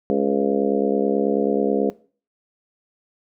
harmonic tone with a mistuned harmonic, 69.3 Hz, C#2, in tune, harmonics 3 / 4 / 5 / 6 / 7 / 8 / 9 / 10, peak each -24 / -24 / -30 / -22 / -24 / -28 / -34 / -31 dBFS, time 0.1-1.9 s, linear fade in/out 0 ms, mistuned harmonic 8, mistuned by -35 cents, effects noise-tail reverb RT60 0.4 s tail -20 dB re dry

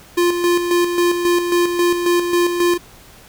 square tone with tremolo, 349.2 Hz, F4, in tune, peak -13 dBFS, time 0.17-2.78 s, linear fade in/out 10 ms, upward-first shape square, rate 3.7 Hz, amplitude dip 50%, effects pink hiss -44 dBFS RMS until 3.28 s

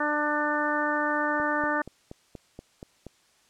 harmonic tone, 297.6 Hz, D4, 23 cents sharp, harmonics 1 / 2 / 3 / 4 / 5 / 6, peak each -31 / -31 / -31 / -31 / -31 / -31 dBFS, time 0-1.82 s, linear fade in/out 5 ms
click train, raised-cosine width 2 ms, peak -26 dBFS, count 8, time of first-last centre 1.4-3.067 s, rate 4.2 Hz
effects white hiss -63 dBFS RMS until 3.49 s + low-pass 8000 Hz 12 dB/octave

